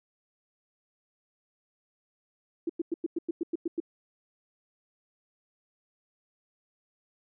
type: tone bursts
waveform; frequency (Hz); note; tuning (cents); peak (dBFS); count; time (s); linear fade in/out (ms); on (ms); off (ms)
sine; 334.9; E4; +27; -26; 10; 2.67-3.802; 5; 25; 98
effects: none